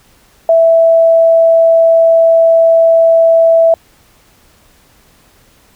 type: tone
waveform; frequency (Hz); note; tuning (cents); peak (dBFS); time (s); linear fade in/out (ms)
sine; 659.3; E5; 0; -4; 0.49-3.74; 2
effects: pink hiss -48 dBFS RMS until 5.75 s